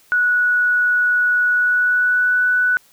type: tone with pitch glide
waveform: sine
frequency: 1468 to 1486.8 Hz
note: F#6 to F#6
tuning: -14 to +8 cents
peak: -13 dBFS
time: 0.12-2.77 s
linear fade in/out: 0 ms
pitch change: +22 cents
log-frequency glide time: 1.52-2.44 s
effects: white hiss -53 dBFS RMS until 2.92 s